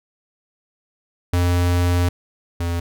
square tone pair in turn, 88.2 / 85.59 Hz, F2 / F2, +18 / -34 cents, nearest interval minor second, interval 52 cents, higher first, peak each -16 / -21 dBFS, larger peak first, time 1.33-2.09 / 2.6-2.8 s, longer first, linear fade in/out 5 ms, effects none

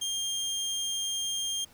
25% pulse tone, 3201 Hz, G7, 36 cents sharp, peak -26 dBFS, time 0.01-1.65 s, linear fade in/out 10 ms, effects pink hiss -58 dBFS RMS until 1.73 s

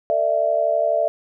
sine tone cluster, 450.8 / 597 / 669 Hz, A4 / D5 / E5, +42 / +28 / +25 cents, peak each -28 / -20 / -19 dBFS, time 0.1-1.08 s, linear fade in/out 0 ms, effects none

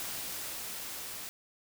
white noise with level ramp, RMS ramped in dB -38 to -42 dBFS, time 0-1.29 s, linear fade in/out 0 ms, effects none

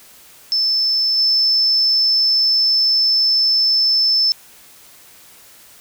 sine tone with level steps, 5274 Hz, E8, in tune, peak -14 / -12 dBFS, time 0.52-4.32 s, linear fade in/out 0 ms, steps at 1.17 s, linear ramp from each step 20 ms, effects white hiss -45 dBFS RMS until 5.8 s

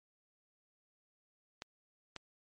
clicks, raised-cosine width 0.2 ms, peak -25 dBFS, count 2, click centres 1.621 / 2.163 s, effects MP3 48 kbps

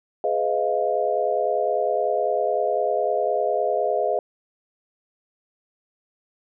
sine chord, F half-diminished seventh, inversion first, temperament just, 419.1 / 502.9 / 628.6 / 698.5 Hz, Ab4 / Cb5 / Eb5 / F5, +16 / +31 / +18 / 0 cents, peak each -26 / -26 / -24 / -25 dBFS, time 0.24-4.19 s, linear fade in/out 2 ms, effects none

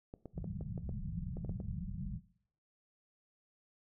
clicks, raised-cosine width 2 ms, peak -32 dBFS, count 11, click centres 0.139 / 0.257 / 0.379 / 0.443 / 0.61 / 0.778 / 0.892 / 1.37 / 1.448 / 1.494 / 1.602 s
white low-pass noise, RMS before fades -41 dBFS, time 0.33-2.21 s, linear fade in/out 50 ms, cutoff 200 Hz, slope 96 dB/octave
effects noise-tail reverb RT60 0.6 s tail -18 dB re dry

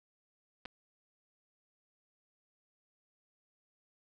clicks, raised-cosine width 0.3 ms, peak -28 / -27 dBFS, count 2, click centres 0.654 / 0.658 s, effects none

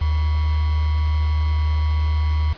sine tone with sample-and-hold, 76.6 Hz, D#2, 27 cents flat, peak -16 dBFS, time 0.01-2.53 s, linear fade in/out 5 ms, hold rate 1050 Hz, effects pink hiss -41 dBFS RMS until 2.57 s + resampled to 11025 Hz

